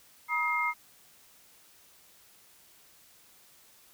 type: tone cluster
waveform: sine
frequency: 960 / 1264 / 2119 Hz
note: B5 / D#6 / C7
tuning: -49 / +27 / +21 cents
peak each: -32 / -32 / -29 dBFS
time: 0.28-0.74 s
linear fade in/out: 50 ms
effects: white hiss -59 dBFS RMS until 3.93 s